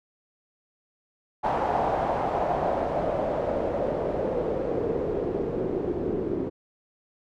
white noise with low-pass filter sweep, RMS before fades -27 dBFS, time 1.43-6.5 s, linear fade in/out 20 ms, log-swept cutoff 830 to 350 Hz, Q 3.4, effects none

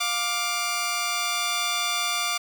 10% pulse tone pair together, 704.9 / 1175 Hz, F5 / D6, +16 / +1 cents, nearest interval major sixth, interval 885 cents, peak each -21 / -17 dBFS, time 0-2.38 s, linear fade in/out 10 ms, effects none

